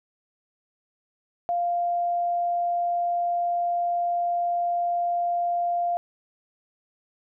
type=tone; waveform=sine; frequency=697 Hz; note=F5; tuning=4 cents flat; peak=-22 dBFS; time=1.49-5.97 s; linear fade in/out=0 ms; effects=none